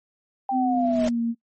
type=linear sweep; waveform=sine; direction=down; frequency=793 to 622.3 Hz; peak=-22 dBFS; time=0.49-1.08 s; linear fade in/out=2 ms
type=tone with pitch glide; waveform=sine; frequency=257.5 to 232.1 Hz; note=C4 to A#3; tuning=-28 to -7 cents; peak=-21 dBFS; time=0.51-1.35 s; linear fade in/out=50 ms; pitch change=-179 cents; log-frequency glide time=0.72-1.21 s
type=noise with exponential growth; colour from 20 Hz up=pink; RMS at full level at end=-31 dBFS; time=0.68-1.09 s; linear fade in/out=5 ms; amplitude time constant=87 ms
effects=noise-tail reverb RT60 0.1 s tail -24 dB re dry + MP3 32 kbps